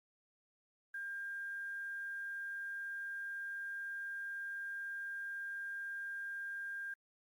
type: tone with quantisation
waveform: sine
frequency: 1601 Hz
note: G6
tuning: 36 cents sharp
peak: -40 dBFS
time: 0.94-6.94 s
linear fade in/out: 5 ms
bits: 11
effects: Opus 48 kbps